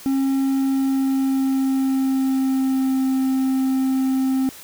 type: tone with pitch glide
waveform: triangle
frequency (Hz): 270 to 263.7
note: C#4 to C4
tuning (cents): -45 to +14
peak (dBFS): -15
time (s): 0.06-4.49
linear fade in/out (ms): 0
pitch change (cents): -41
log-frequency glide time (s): 0.35-3.03
effects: white hiss -41 dBFS RMS until 4.63 s